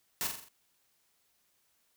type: noise with echo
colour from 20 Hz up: white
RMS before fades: -33 dBFS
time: 0.21-0.27 s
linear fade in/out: 0 ms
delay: 43 ms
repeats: 5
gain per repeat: -5 dB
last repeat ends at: 0.485 s
effects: white hiss -73 dBFS RMS until 1.96 s